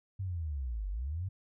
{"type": "linear two-way sweep", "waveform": "sine", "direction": "down then up", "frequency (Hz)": [99, 45.67, 99], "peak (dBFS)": -33, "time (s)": [0.19, 1.29], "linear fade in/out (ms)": 10, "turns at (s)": 0.89, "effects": []}